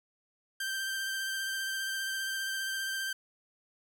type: tone with vibrato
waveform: sawtooth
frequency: 1568 Hz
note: G6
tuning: in tune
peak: -29 dBFS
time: 0.6-3.13 s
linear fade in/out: 5 ms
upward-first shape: sine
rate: 15 Hz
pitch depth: 17 cents each way
effects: none